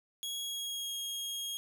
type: tone with pitch glide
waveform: sawtooth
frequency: 3322 to 3265 Hz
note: G#7 to G#7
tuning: 0 to -30 cents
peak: -33 dBFS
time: 0.23-1.57 s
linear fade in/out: 0 ms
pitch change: -30 cents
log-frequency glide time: 0.41-0.94 s
effects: none